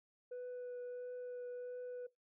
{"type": "tone with vibrato", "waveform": "sine", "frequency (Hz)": 493.9, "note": "B4", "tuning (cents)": 0, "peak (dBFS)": -40, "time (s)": [0.31, 2.07], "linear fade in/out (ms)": 10, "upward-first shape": "triangle", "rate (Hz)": 1.5, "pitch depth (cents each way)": 11, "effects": ["noise-tail reverb RT60 0.2 s tail -21 dB re dry", "tanh soft clip ceiling -42 dBFS"]}